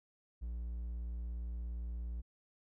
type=tone; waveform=triangle; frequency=58.6 Hz; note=A#1; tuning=10 cents sharp; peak=-36 dBFS; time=0.41-2.22 s; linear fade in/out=20 ms; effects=none